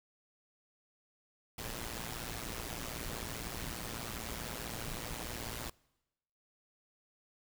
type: noise with amplitude modulation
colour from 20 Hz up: pink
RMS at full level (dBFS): -38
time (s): 1.58-5.7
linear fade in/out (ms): 5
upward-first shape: sine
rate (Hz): 116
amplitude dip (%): 80
effects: noise-tail reverb RT60 1.0 s tail -25 dB re dry